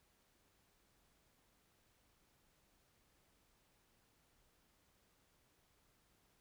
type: silence
effects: pink hiss -75 dBFS RMS until 6.4 s